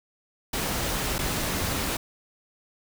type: noise with dropouts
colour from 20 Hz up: pink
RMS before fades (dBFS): -28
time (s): 0.53-1.97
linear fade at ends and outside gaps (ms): 5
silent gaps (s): 1.183-1.189
effects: none